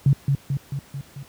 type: tone with echo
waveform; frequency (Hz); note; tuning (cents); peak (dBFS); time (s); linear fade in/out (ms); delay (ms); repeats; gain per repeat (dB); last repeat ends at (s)
sine; 138.59; C#3; 0; -12; 0.06-0.13; 2; 220; 5; -4; 1.23
effects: pink hiss -50 dBFS RMS until 1.28 s + high-pass 60 Hz 12 dB/octave